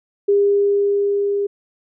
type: tone with level ramp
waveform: sine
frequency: 403.5 Hz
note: G#4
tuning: 50 cents flat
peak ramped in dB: -11 to -17 dBFS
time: 0.28-1.47 s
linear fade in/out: 10 ms
effects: none